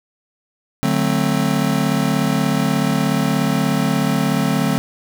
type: chord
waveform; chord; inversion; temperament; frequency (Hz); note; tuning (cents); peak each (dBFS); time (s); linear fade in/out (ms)
square; D dominant seventh; none; just; 146.83 / 183.54 / 220.2 / 264.3; D3 / F#3 / A3 / C4; 0 / -14 / +2 / +18; -22; 0.83-4.78; 0
effects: none